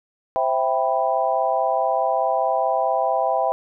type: chord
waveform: sine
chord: C major seventh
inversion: none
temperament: equal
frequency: 523.3 / 659.3 / 784 / 987.8 Hz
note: C5 / E5 / G5 / B5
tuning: 0 / 0 / 0 / 0 cents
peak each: -25 / -22 / -22 / -26 dBFS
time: 0.36-3.52 s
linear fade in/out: 0 ms
effects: none